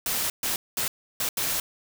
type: noise bursts at uneven times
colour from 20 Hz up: white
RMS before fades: -27 dBFS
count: 5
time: 0.06-0.3 / 0.43-0.56 / 0.77-0.88 / 1.2-1.29 / 1.37-1.6 s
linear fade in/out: 2 ms
effects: none